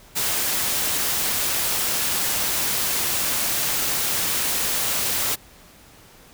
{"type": "noise", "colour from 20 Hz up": "white", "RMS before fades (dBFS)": -23, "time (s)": [0.15, 5.36], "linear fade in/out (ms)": 20, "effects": ["pink hiss -49 dBFS RMS until 6.33 s"]}